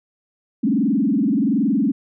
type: tone with frequency modulation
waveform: sine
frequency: 246 Hz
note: B3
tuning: 7 cents flat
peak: -15 dBFS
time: 0.63-1.92 s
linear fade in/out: 10 ms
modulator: 21.3 Hz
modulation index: 2.3
effects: none